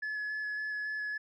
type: tone with vibrato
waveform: sine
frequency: 1708 Hz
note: G#6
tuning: 48 cents sharp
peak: -31 dBFS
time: 0.02-1.18 s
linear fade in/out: 10 ms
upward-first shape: square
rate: 3.6 Hz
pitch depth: 9 cents each way
effects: tanh soft clip ceiling -32 dBFS